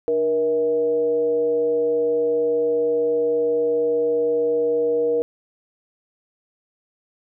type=tone with frequency modulation; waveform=sine; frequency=474.3 Hz; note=A#4; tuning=30 cents sharp; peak=-17 dBFS; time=0.08-5.22 s; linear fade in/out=0 ms; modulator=175 Hz; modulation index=0.42; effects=none